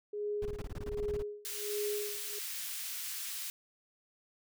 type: tone with tremolo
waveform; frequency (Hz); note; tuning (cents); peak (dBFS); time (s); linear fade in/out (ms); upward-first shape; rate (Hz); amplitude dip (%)
sine; 415.3; G#4; 0; -32; 0.13-2.39; 5; sine; 1.3; 95
type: noise bursts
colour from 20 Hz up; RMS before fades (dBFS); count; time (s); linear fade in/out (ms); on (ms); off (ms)
brown; -39; 15; 0.42-1.224; 2; 34; 21
type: high-pass noise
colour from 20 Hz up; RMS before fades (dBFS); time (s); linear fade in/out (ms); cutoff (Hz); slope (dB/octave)
white; -40; 1.45-3.5; 0; 1900; 12
effects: none